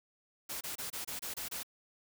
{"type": "noise bursts", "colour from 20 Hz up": "white", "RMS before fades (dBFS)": -40, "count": 8, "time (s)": [0.49, 1.632], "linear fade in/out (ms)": 10, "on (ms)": 120, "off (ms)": 26, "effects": []}